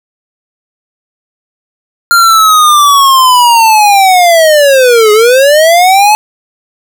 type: linear two-way sweep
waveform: square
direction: down then up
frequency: 1400 to 415.3 to 862 Hz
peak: -3 dBFS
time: 2.11-6.15 s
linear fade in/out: 0 ms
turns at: 5.12 s
effects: none